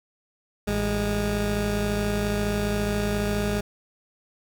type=tone pair together; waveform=20% pulse; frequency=54.54 / 205.9 Hz; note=A1 / G#3; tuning=-15 / -15 cents; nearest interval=octave + major seventh; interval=2300 cents; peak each=-23 / -20 dBFS; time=0.67-3.61 s; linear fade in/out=10 ms; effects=none